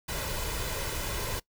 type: noise with comb filter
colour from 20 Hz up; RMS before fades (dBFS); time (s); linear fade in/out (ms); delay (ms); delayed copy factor
pink; -33; 0.08-1.4; 10; 2; +0.55
effects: noise-tail reverb RT60 0.1 s tail -21 dB re dry